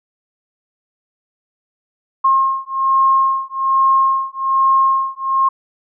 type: beating tone pair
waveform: sine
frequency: 1071 / 1072.2 Hz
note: C6 / C6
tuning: +40 / +42 cents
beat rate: 1.2 Hz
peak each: -15 dBFS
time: 2.24-5.49 s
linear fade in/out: 10 ms
effects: none